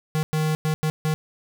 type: tone bursts at uneven times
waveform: square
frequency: 155.56 Hz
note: D#3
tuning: in tune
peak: -21 dBFS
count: 5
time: 0.15-0.23 / 0.33-0.55 / 0.65-0.74 / 0.83-0.9 / 1.05-1.14 s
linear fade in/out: 0 ms
effects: none